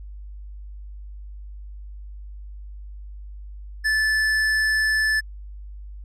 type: tone with tanh clipping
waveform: sine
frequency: 1745 Hz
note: A6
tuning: 15 cents flat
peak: -20 dBFS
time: 3.84-5.21 s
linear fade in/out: 20 ms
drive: 12 dB
effects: added 50 Hz sine -35 dBFS peak until 6.04 s + resampled to 32000 Hz